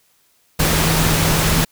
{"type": "tone in noise", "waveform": "sine", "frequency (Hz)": 160, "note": "D#3", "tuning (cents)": 49, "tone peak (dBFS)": -19, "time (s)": [0.59, 1.65], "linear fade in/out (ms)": 10, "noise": "pink", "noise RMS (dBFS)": -17, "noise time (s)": [0.59, 1.65], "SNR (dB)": -5, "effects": ["white hiss -59 dBFS RMS until 1.71 s"]}